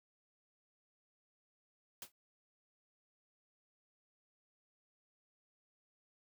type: noise with exponential decay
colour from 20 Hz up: white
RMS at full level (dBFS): -42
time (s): 2.02-2.12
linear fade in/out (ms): 2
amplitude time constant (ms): 20
effects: none